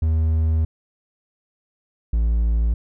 triangle tone pair in turn, 79.8 / 56.43 Hz, D#2 / A1, +44 / +44 cents, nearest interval tritone, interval 600 cents, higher first, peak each -14 dBFS, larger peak neither, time 0.02-0.65 / 2.13-2.74 s, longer first, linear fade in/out 5 ms, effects none

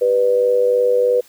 sine tone with amplitude modulation, 493.4 Hz, B4, 2 cents flat, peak -9 dBFS, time 0.01-1.21 s, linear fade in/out 10 ms, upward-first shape sine, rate 103 Hz, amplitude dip 65%, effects white hiss -49 dBFS RMS until 1.28 s

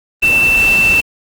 sine tone in noise, 2670 Hz, E7, 22 cents sharp, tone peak -8 dBFS, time 0.22-1.01 s, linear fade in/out 10 ms, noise pink, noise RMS -22 dBFS, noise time 0.22-1.01 s, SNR +11 dB, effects Opus 24 kbps

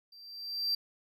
triangle tone with level ramp, 4701 Hz, D8, 1 cent sharp, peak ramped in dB -51 to -25 dBFS, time 0.12-0.75 s, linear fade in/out 5 ms, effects none

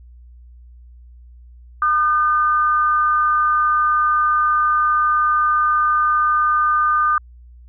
sine tone pair together, 1212.8 / 1528 Hz, D#6 / G6, -45 / -45 cents, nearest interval major third, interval 400 cents, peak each -14 / -22 dBFS, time 1.82-7.18 s, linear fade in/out 2 ms, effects added 60 Hz sine -40 dBFS peak until 7.68 s

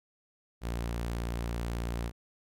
sawtooth tone, 58.27 Hz, A#1, in tune, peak -28 dBFS, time 0.61-2.12 s, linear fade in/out 50 ms, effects AAC 64 kbps

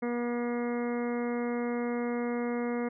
harmonic tone with a mistuned harmonic, 240 Hz, B3, 49 cents flat, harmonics 1 / 2 / 3 / 4 / 5 / 6 / 7 / 8 / 9, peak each -31 / -33 / -42 / -45 / -45 / -48 / -50 / -49 / -46 dBFS, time 0.02-2.89 s, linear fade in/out 10 ms, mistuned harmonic 9, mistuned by -21 cents, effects none

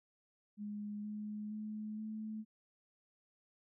sine tone with pitch steps, 207.7 / 210.7 / 213.8 / 216.9 Hz, G#3 / G#3 / A3 / A3, 0 / +25 / -49 / -25 cents, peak -40 dBFS, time 0.57-2.45 s, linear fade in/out 50 ms, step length 470 ms, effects none

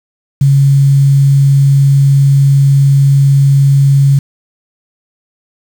sine tone with quantisation, 138.59 Hz, C#3, in tune, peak -4 dBFS, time 0.41-4.19 s, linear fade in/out 5 ms, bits 5, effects none

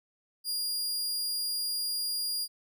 sawtooth tone, 4830 Hz, D8, 48 cents sharp, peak -27 dBFS, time 0.44-2.48 s, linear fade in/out 50 ms, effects none

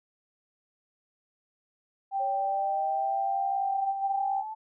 sine tone, 784 Hz, G5, in tune, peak -26 dBFS, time 2.11-4.44 s, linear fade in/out 50 ms
sine exponential sweep, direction up, 549 to 880 Hz, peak -34 dBFS, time 2.19-4.55 s, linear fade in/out 20 ms
effects none

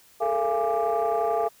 sine tone cluster, 423.4 / 454.9 / 684 / 826 / 1181 Hz, G#4 / A#4 / F5 / G#5 / D6, +33 / -42 / -36 / -10 / +9 cents, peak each -29 / -27 / -24 / -28 / -32 dBFS, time 0.2-1.49 s, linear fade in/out 20 ms, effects tanh soft clip ceiling -15 dBFS + white hiss -56 dBFS RMS until 1.6 s

